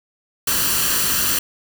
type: noise with comb filter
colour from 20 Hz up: white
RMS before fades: -19 dBFS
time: 0.47-1.39 s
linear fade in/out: 5 ms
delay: 0.68 ms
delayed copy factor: +0.6
effects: none